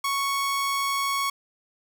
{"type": "tone", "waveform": "sawtooth", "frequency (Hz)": 1108.7, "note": "C#6", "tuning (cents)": 0, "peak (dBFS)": -20, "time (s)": [0.04, 1.3], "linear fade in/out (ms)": 5, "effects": []}